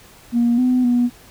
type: tone with pitch steps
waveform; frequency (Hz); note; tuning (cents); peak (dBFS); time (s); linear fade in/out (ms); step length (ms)
sine; 237.2 / 252 / 243.1; A#3 / B3 / B3; +30 / +35 / -27; -12; 0.32-1.1; 50; 260
effects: tanh soft clip ceiling -9 dBFS + pink hiss -46 dBFS RMS until 1.3 s